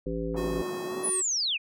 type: harmonic tone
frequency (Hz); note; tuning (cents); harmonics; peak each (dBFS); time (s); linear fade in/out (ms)
55.9; A1; +28; 1 / 3 / 5 / 7 / 9; -35 / -35 / -35 / -35 / -35; 0.06-0.62; 5
type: band-pass noise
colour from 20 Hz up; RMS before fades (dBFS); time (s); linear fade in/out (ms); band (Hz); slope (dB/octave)
pink; -39; 0.34-1.1; 5; 160 to 1100; 24
type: tone with pitch glide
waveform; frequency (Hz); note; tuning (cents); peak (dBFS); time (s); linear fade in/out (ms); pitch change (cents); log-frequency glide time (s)
square; 364 to 372.1; F#4 to F#4; -28 to +10; -33; 0.36-1.22; 20; +38; 0.85-0.97
type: linear sweep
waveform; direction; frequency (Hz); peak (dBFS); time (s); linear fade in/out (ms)
sine; down; 10520 to 2349; -25; 1.03-1.58; 20
effects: none